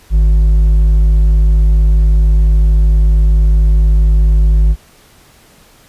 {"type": "tone with hard clipping", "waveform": "sine", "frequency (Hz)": 52.2, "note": "G#1", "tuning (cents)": 10, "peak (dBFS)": -7, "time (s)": [0.1, 4.76], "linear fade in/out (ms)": 50, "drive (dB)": 4, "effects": ["pink hiss -45 dBFS RMS until 5.88 s", "resampled to 32000 Hz"]}